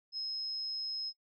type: tone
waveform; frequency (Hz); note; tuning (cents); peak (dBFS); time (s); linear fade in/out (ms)
sine; 5140; E8; -45; -35; 0.12-1.13; 50
effects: noise-tail reverb RT60 0.1 s tail -23 dB re dry